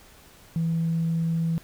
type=tone; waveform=sine; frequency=164.81 Hz; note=E3; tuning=in tune; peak=-21 dBFS; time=0.56-1.58 s; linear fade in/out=0 ms; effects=tanh soft clip ceiling -18 dBFS + pink hiss -52 dBFS RMS until 1.63 s